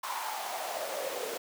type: noise with high-pass filter sweep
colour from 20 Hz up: pink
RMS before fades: -36 dBFS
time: 0.03-1.38 s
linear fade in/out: 10 ms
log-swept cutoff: 1000 to 450 Hz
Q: 5.6
effects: none